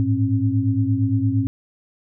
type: tone cluster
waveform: sine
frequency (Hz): 103.6 / 112.3 / 269.4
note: G#2 / A2 / C#4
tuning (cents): -4 / +36 / -49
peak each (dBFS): -21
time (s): 0-1.47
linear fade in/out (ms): 0
effects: none